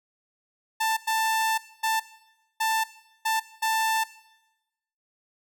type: tone bursts at uneven times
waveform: sawtooth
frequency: 887 Hz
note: A5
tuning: 14 cents sharp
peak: -19 dBFS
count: 6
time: 0.8-0.97 / 1.07-1.58 / 1.83-2 / 2.6-2.84 / 3.25-3.4 / 3.62-4.04 s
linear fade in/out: 10 ms
effects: noise-tail reverb RT60 1.0 s tail -18 dB re dry